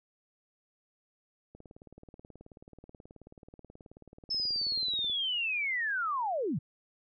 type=click train; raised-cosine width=2 ms; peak=-37 dBFS; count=67; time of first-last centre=1.55-5.098 s; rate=18.6 Hz
type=linear sweep; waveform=sine; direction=down; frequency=5274 to 110 Hz; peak=-29 dBFS; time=4.3-6.59 s; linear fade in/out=10 ms
effects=none